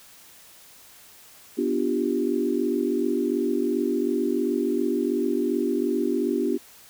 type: chord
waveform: sine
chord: G dominant seventh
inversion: first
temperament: equal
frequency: 246.9 / 293.7 / 349.2 / 392 Hz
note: B3 / D4 / F4 / G4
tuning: 0 / 0 / 0 / 0 cents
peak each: -27 dBFS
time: 1.57-6.58 s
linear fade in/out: 20 ms
effects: white hiss -50 dBFS RMS until 6.89 s